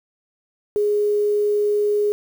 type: tone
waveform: sine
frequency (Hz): 415.3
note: G#4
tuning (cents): 0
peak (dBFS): -16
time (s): 0.76-2.12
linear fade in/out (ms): 0
effects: 7-bit